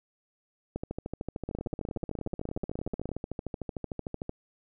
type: two click trains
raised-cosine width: 2 ms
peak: -20 / -21 dBFS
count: 48 / 28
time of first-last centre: 0.76-4.294 / 1.49-3.117 s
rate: 13.3 / 16.6 Hz
effects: none